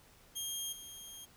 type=tone with level steps; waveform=15% pulse; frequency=3224 Hz; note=G7; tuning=48 cents sharp; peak=-30 / -40 dBFS; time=0.35-1.26 s; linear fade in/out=20 ms; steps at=0.72 s; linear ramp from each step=10 ms; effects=pink hiss -62 dBFS RMS until 1.36 s